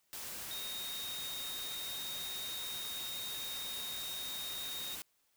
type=tone in noise; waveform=sine; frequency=3721 Hz; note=A#7; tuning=4 cents flat; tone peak=-41 dBFS; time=0.51-4.95 s; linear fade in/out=0 ms; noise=white; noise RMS=-44 dBFS; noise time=0.13-5.02 s; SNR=0 dB; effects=white hiss -75 dBFS RMS until 5.36 s